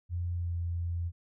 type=tone with pitch glide; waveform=sine; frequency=87.31 to 85.71 Hz; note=F2 to F2; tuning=0 to -32 cents; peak=-30 dBFS; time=0.09-1.12 s; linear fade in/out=50 ms; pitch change=-32 cents; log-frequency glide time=0.33-0.54 s; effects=none